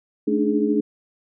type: tone cluster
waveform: sine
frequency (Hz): 216.5 / 288 / 301.6 / 418.8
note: A3 / D4 / D4 / G#4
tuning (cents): -28 / -34 / +46 / +15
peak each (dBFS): -23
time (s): 0.27-0.81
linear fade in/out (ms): 10
effects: none